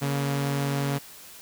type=tone pair together; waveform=sawtooth; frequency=140.3 / 236 Hz; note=C#3 / A#3; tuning=+21 / +22 cents; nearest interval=major sixth; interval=901 cents; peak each=-21 / -31 dBFS; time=0.01-0.99 s; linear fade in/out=20 ms; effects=white hiss -46 dBFS RMS until 1.41 s